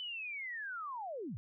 sine linear sweep, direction down, 3040 to 83.8 Hz, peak -39 dBFS, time 0-1.37 s, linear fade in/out 0 ms, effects none

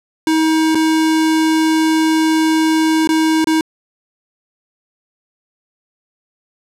square tone with dropouts, 317.7 Hz, D#4, 36 cents sharp, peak -12 dBFS, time 0.27-3.61 s, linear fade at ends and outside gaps 2 ms, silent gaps 0.748-0.753 / 3.074-3.09 / 3.444-3.471 s, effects low-pass 11000 Hz 12 dB/octave

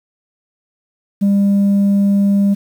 sine tone, 200 Hz, G3, 35 cents sharp, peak -7 dBFS, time 1.21-2.55 s, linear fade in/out 20 ms, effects tanh soft clip ceiling -9 dBFS + 7-bit

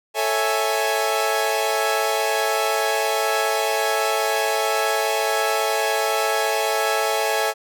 sawtooth chord, A major seventh, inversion none, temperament equal, 440 / 554.4 / 659.3 / 830.6 Hz, A4 / C#5 / E5 / G#5, 0 / 0 / 0 / 0 cents, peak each -21 / -23 / -21 / -20 dBFS, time 0.14-7.54 s, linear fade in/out 50 ms, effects none

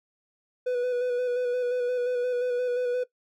triangle tone with vibrato, 493.9 Hz, B4, in tune, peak -22 dBFS, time 0.66-3.04 s, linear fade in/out 10 ms, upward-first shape square, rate 5.7 Hz, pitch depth 21 cents each way, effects noise-tail reverb RT60 0.1 s tail -18 dB re dry

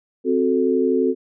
sine chord, F# diminished, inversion second, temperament equal with one note detuned, 261.6 / 367.9 / 440 Hz, C4 / F#4 / A4, 0 / -10 / 0 cents, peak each -20 dBFS, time 0.24-1.15 s, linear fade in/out 50 ms, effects none

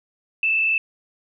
sine tone with frequency modulation, 2637 Hz, E7, in tune, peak -17 dBFS, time 0.43-0.78 s, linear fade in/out 2 ms, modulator 38.9 Hz, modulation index 1.2, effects none

